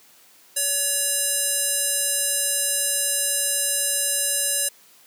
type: tone with band-pass filter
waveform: square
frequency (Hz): 566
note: C#5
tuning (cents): +36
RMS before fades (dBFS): -23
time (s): 0.56-4.69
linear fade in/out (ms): 10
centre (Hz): 9800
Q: 2.4
effects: white hiss -53 dBFS RMS until 5.06 s + high-pass 150 Hz 12 dB/octave